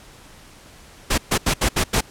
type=noise bursts at uneven times; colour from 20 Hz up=pink; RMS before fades=-18 dBFS; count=6; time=1.1-1.18 / 1.31-1.38 / 1.46-1.54 / 1.61-1.69 / 1.76-1.84 / 1.93-2.01 s; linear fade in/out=10 ms; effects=pink hiss -46 dBFS RMS until 2.1 s + low-pass 11000 Hz 12 dB/octave